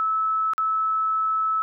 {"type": "tone with dropouts", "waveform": "sine", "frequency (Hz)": 1303, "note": "E6", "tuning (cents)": -20, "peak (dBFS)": -20, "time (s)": [0, 1.62], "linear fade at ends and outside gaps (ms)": 0, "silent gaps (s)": [0.535, 0.58], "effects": []}